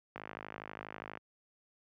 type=click train; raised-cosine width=0.5 ms; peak=-27 dBFS; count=54; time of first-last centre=0.16-1.173 s; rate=52.3 Hz; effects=high-pass 100 Hz 12 dB/octave